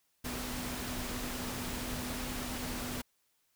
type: tone in noise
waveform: sine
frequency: 247.7 Hz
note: B3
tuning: 5 cents sharp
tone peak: -42 dBFS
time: 0.24-3.02 s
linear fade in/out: 10 ms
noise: pink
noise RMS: -39 dBFS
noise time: 0.24-3.02 s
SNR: -6 dB
effects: white hiss -75 dBFS RMS until 3.55 s